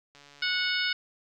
click train, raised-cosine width 0.2 ms, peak -35 dBFS, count 79, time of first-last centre 0.15-0.695 s, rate 143 Hz
harmonic tone, 735 Hz, F#5, 12 cents flat, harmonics 2 / 3 / 4 / 5 / 6 / 7, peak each -30 / -32 / -33 / -34 / -35 / -35 dBFS, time 0.42-0.93 s, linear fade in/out 5 ms
effects none

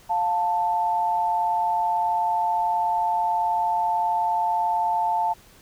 sine tone pair together, 703 / 884.5 Hz, F5 / A5, +11 / +9 cents, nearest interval major third, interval 398 cents, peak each -26 / -21 dBFS, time 0.09-5.34 s, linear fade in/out 20 ms, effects pink hiss -52 dBFS RMS until 5.61 s

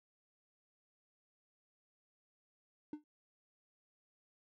triangle tone with exponential decay, 300 Hz, D4, 37 cents sharp, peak -35 dBFS, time 2.93-3.04 s, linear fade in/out 2 ms, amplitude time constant 22 ms, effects none

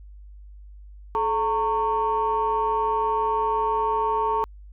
sine tone cluster, 431.5 / 912 / 1106 Hz, A4 / A#5 / C#6, -34 / -38 / -4 cents, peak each -26 / -22 / -26 dBFS, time 1.15-4.44 s, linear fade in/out 0 ms, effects tanh soft clip ceiling -13 dBFS + added 50 Hz sine -41 dBFS peak until 4.72 s

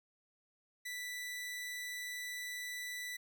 sawtooth tone, 1975.5 Hz, B6, in tune, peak -37 dBFS, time 0.85-3.17 s, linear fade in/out 10 ms, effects none

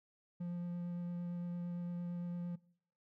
triangle tone with vibrato, 174.61 Hz, F3, in tune, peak -36 dBFS, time 0.4-2.56 s, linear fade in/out 10 ms, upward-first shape triangle, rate 8.8 Hz, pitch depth 11 cents each way, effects noise-tail reverb RT60 0.6 s tail -22 dB re dry

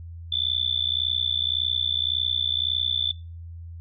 sine tone with amplitude modulation, 3512 Hz, A7, 4 cents flat, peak -18 dBFS, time 0.32-3.12 s, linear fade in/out 5 ms, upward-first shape sine, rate 61.8 Hz, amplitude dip 100%, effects noise-tail reverb RT60 0.4 s tail -26 dB re dry + added 84 Hz sine -36 dBFS peak until 3.8 s

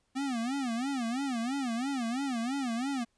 square tone with vibrato, 252.7 Hz, B3, 40 cents sharp, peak -31 dBFS, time 0.15-3.05 s, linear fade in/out 20 ms, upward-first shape sine, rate 3 Hz, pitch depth 190 cents each way, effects pink hiss -75 dBFS RMS until 3.17 s + resampled to 22050 Hz

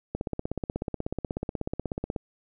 click train, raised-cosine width 2 ms, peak -16 dBFS, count 34, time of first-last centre 0.15-2.162 s, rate 16.4 Hz, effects none

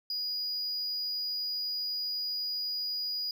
triangle tone, 4904 Hz, D#8, 26 cents flat, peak -30 dBFS, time 0.1-3.31 s, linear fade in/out 2 ms, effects none

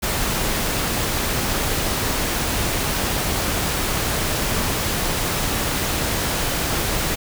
pink noise, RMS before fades -22 dBFS, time 0.02-7.16 s, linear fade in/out 20 ms, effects none

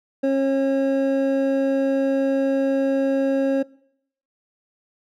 triangle tone pair together, 271.2 / 542.8 Hz, C#4 / C#5, -38 / -36 cents, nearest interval octave, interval 1202 cents, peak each -18 dBFS, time 0.23-3.63 s, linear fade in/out 10 ms, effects noise-tail reverb RT60 0.7 s tail -23 dB re dry

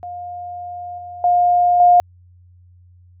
sine tone with level steps, 709 Hz, F5, 26 cents sharp, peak -27 / -30 / -11 / -7 dBFS, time 0.03-2 s, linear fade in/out 0 ms, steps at 0.98 / 1.24 / 1.8 s, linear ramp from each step 2 ms, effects added 89 Hz sine -45 dBFS peak until 3.2 s

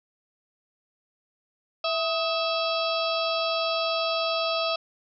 harmonic tone with a mistuned harmonic, 659.3 Hz, E5, in tune, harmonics 1 / 2 / 4 / 5 / 6 / 7 / 8, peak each -27 / -30 / -33 / -34 / -35 / -35 / -36 dBFS, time 1.84-4.76 s, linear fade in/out 5 ms, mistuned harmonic 2, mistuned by -73 cents, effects none

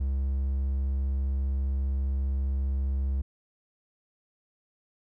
triangle tone, 67.5 Hz, C#2, 45 cents flat, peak -23 dBFS, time 0-3.22 s, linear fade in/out 10 ms, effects none

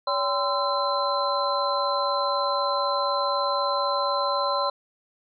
sine tone cluster, 567 / 796 / 1031 / 1338 / 4072 Hz, C#5 / G5 / C6 / E6 / C8, +39 / +26 / -26 / +25 / -48 cents, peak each -27 / -33 / -25 / -32 / -31 dBFS, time 0.07-4.7 s, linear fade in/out 5 ms, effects none

